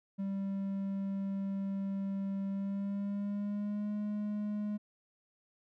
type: tone with pitch glide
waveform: triangle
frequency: 195.8 to 208.6 Hz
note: G3 to G#3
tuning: -2 to +8 cents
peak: -31 dBFS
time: 0.18-4.78 s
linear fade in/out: 20 ms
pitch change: +110 cents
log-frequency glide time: 2.49-3.92 s
effects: none